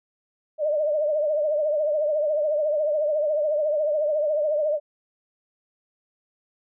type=tone with vibrato; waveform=sine; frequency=604 Hz; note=D5; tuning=48 cents sharp; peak=-20 dBFS; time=0.58-4.8 s; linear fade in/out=50 ms; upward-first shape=triangle; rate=14 Hz; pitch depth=90 cents each way; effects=none